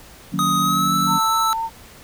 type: chord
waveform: sine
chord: D# minor seventh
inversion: none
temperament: just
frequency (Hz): 155.56 / 186.68 / 233.3 / 280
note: D#3 / F#3 / A#3 / C#4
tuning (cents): 0 / +16 / +2 / +18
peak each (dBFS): -27 / -24 / -29 / -28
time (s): 0.32-1.19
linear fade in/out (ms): 20
type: tone with pitch glide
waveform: square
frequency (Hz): 1252 to 1315.8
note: D#6 to E6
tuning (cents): +10 to -4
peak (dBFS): -18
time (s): 0.39-1.53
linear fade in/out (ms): 0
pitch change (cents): +86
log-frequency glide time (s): 0.59-0.95
type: tone with vibrato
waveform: sine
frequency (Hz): 899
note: A5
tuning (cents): +37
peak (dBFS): -21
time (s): 1.06-1.7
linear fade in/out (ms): 50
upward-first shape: sine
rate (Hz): 3.9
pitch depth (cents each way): 17
effects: pink hiss -44 dBFS RMS until 2.03 s